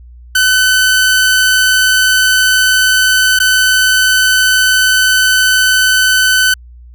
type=tone with dropouts; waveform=sawtooth; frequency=1513 Hz; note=F#6; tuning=38 cents sharp; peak=-4 dBFS; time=0.35-6.54 s; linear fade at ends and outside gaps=5 ms; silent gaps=3.39-3.4 s; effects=added 60 Hz sine -33 dBFS peak until 6.94 s